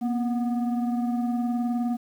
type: tone with frequency modulation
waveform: sine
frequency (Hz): 237.3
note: A#3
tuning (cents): +31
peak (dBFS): -22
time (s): 0.01-1.97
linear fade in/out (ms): 20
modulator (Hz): 494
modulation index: 0.58
effects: tanh soft clip ceiling -19 dBFS + 9-bit